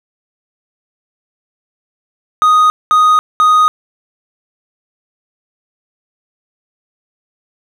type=tone bursts; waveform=triangle; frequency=1244.5 Hz; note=D#6; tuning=in tune; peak=-4 dBFS; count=3; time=2.42-3.68 s; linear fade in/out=0 ms; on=280 ms; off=210 ms; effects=none